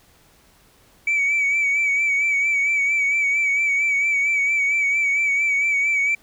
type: tone with vibrato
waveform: sine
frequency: 2283 Hz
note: D7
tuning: 50 cents flat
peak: -15 dBFS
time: 1.07-6.15 s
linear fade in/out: 5 ms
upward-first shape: sine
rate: 4.4 Hz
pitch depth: 45 cents each way
effects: tanh soft clip ceiling -15 dBFS + pink hiss -55 dBFS RMS until 6.22 s